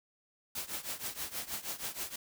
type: noise with tremolo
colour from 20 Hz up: white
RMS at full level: -36 dBFS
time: 0.55-2.16 s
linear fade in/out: 5 ms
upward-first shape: triangle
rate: 6.3 Hz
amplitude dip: 90%
effects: none